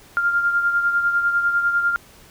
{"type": "beating tone pair", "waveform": "sine", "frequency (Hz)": [1396.9, 1406.9], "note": ["F6", "F6"], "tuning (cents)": [0, 12], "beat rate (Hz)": 10, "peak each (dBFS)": [-17, -26], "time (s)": [0.17, 1.96], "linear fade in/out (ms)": 0, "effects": ["pink hiss -48 dBFS RMS until 2.3 s"]}